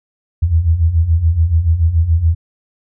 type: beating tone pair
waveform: sine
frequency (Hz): 77.78 / 84.78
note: D#2 / E2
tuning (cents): 0 / +49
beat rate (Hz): 7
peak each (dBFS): -16 / -11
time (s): 0.42-2.35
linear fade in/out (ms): 10
effects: none